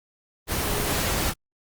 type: tone in noise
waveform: sine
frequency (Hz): 415.1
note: G#4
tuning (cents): -1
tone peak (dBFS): -34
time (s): 0.64-0.99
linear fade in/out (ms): 50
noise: pink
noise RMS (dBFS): -25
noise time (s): 0.47-1.34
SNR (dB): -12
effects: Opus 24 kbps